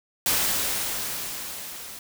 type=noise with level ramp; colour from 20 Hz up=white; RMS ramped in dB=-22 to -40 dBFS; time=0.26-1.99 s; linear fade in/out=2 ms; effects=none